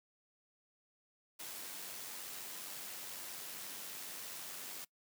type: noise with amplitude modulation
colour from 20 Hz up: white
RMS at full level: -45 dBFS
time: 1.39-4.85 s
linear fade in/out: 10 ms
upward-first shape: sine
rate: 94.6 Hz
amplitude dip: 30%
effects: noise-tail reverb RT60 0.1 s tail -22 dB re dry + high-pass 150 Hz 12 dB/octave

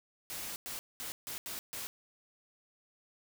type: noise bursts at uneven times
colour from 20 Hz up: white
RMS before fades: -41 dBFS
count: 6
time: 0.3-0.56 / 0.66-0.79 / 1-1.12 / 1.27-1.38 / 1.46-1.59 / 1.73-1.87 s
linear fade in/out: 0 ms
effects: none

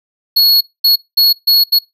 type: tone bursts at uneven times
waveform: square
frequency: 4345 Hz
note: C#8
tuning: 35 cents flat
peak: -7 dBFS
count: 5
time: 0.36-0.61 / 0.84-0.96 / 1.17-1.33 / 1.47-1.64 / 1.72-1.79 s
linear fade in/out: 10 ms
effects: noise-tail reverb RT60 0.2 s tail -22 dB re dry

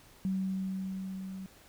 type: tone with level ramp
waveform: sine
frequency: 190 Hz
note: F#3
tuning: 46 cents sharp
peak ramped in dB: -28 to -39 dBFS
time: 0.25-1.46 s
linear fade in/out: 0 ms
effects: pink hiss -58 dBFS RMS until 1.68 s

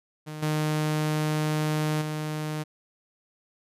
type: tone with level steps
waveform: sawtooth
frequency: 153.4 Hz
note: D#3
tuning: 24 cents flat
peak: -31 / -20 / -25 dBFS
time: 0.26-2.64 s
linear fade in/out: 20 ms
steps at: 0.42 / 2.01 s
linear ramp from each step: 10 ms
effects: resampled to 32000 Hz

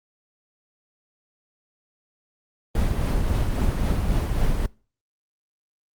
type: noise with tremolo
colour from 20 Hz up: brown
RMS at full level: -20 dBFS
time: 2.75-4.66 s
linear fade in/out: 2 ms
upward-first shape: triangle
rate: 3.7 Hz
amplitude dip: 35%
effects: noise-tail reverb RT60 0.4 s tail -25 dB re dry + Opus 24 kbps

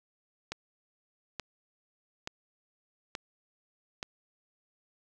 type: click train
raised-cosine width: 0.2 ms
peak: -18 dBFS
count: 5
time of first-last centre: 0.52-4.029 s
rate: 1.14 Hz
effects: none

